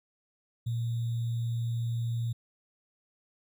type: tone with sample-and-hold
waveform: sine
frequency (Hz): 116.54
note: A#2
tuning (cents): 0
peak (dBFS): -28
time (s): 0.66-2.33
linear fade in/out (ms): 10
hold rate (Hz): 3675
effects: none